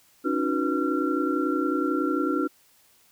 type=tone cluster; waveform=sine; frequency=278.5 / 309.5 / 365.6 / 488.4 / 1368 Hz; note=C#4 / D#4 / F#4 / B4 / F6; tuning=+8 / -9 / -21 / -19 / -36 cents; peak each=-27 / -27 / -29 / -34 / -30 dBFS; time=0.24-2.48 s; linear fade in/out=20 ms; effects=white hiss -60 dBFS RMS until 3.11 s